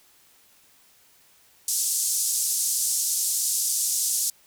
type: band-pass noise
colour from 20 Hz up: pink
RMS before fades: -25 dBFS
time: 1.68-4.3 s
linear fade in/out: 2 ms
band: 6000 to 12000 Hz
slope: 24 dB/octave
effects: white hiss -58 dBFS RMS until 4.46 s